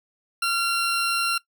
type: tone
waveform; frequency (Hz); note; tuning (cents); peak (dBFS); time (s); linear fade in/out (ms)
20% pulse; 1374; F6; -29; -16; 0.42-1.38; 5
effects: noise-tail reverb RT60 0.1 s tail -19 dB re dry